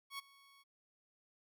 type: tone with ADSR envelope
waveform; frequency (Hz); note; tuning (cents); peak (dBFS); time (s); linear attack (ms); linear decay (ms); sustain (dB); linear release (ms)
15% pulse; 1108.7; C#6; 0; -34; 0.1-0.64; 87; 16; -22; 28
effects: none